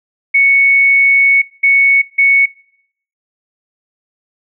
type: tone bursts at uneven times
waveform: sine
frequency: 2217 Hz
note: C#7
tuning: in tune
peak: -6 dBFS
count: 3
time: 0.34-1.42 / 1.63-2.02 / 2.18-2.46 s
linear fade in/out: 10 ms
effects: noise-tail reverb RT60 0.7 s tail -24 dB re dry